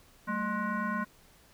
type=tone with frequency modulation; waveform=sine; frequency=640 Hz; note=D#5; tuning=49 cents sharp; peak=-29 dBFS; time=0.27-1.05 s; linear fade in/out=20 ms; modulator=417 Hz; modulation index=2.4; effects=pink hiss -60 dBFS RMS until 1.53 s